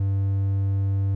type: tone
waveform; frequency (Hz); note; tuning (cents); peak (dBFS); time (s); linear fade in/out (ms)
triangle; 98; G2; 0; -18; 0-1.15; 5
effects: none